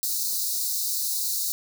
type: high-pass noise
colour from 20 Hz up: white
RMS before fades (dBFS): -27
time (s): 0.03-1.52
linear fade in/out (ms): 0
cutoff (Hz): 3900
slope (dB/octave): 96
effects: none